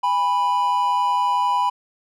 triangle tone pair together, 816.8 / 987.8 Hz, G#5 / B5, -29 / 0 cents, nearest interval minor third, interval 329 cents, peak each -22 / -16 dBFS, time 0.03-1.7 s, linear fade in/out 10 ms, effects none

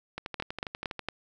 two click trains, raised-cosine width 0.3 ms, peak -15 / -19 dBFS, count 4 / 11, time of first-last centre 0.4-1.086 / 0.18-0.993 s, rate 4.37 / 12.3 Hz, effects none

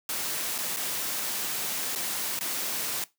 white noise with dropouts, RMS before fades -31 dBFS, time 0.09-3.04 s, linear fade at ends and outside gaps 2 ms, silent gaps 0.581-0.585 / 0.764-0.769 / 1.952-1.958 / 2.391-2.409 s, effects noise-tail reverb RT60 0.2 s tail -19 dB re dry + high-pass 150 Hz 12 dB/octave

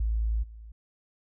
sine tone with level steps, 55.1 Hz, A1, 3 cents sharp, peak -24 / -42 dBFS, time 0-0.72 s, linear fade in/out 5 ms, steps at 0.42 s, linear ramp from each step 20 ms, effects none

